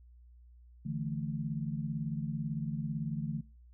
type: chord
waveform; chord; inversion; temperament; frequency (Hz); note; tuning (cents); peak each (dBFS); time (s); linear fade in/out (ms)
sine; D suspended second; none; equal; 146.83 / 164.81 / 220; D3 / E3 / A3; 0 / 0 / 0; -36 / -38 / -39; 0.85-3.41; 10
effects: noise-tail reverb RT60 0.5 s tail -26 dB re dry + added 60 Hz sine -54 dBFS peak until 3.73 s